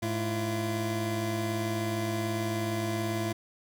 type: tone pair together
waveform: 25% pulse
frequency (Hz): 106.8 / 339.1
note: G#2 / E4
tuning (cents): +49 / +49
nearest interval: octave + minor sixth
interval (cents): 2000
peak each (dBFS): -28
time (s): 0.02-3.33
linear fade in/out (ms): 10
effects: none